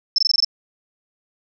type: tone bursts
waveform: sine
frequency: 5290 Hz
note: E8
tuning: 5 cents sharp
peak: -13 dBFS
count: 7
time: 0.16-0.447 s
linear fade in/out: 2 ms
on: 23 ms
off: 21 ms
effects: none